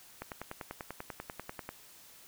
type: click train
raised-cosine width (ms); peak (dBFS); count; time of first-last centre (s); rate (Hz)
0.5; -24; 16; 0.22-1.691; 10.2
effects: white hiss -56 dBFS RMS until 2.27 s